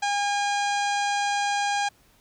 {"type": "harmonic tone with a mistuned harmonic", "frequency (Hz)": 812, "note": "G#5", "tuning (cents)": -39, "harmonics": [1, 2, 3, 4, 5, 6, 7, 8, 9, 10], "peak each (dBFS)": [-24, -30, -34, -36, -38, -40, -41, -42, -43, -44], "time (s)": [0.02, 1.89], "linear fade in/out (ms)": 10, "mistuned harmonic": 7, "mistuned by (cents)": 58, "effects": ["pink hiss -60 dBFS RMS until 2.2 s"]}